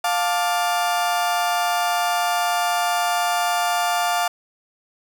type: chord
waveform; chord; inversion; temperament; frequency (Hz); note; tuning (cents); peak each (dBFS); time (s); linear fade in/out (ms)
35% pulse; D minor; first; just; 704.8 / 881 / 1174.7; F5 / A5 / D6; +16 / +2 / 0; -19 / -24 / -25; 0.04-4.28; 5
effects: none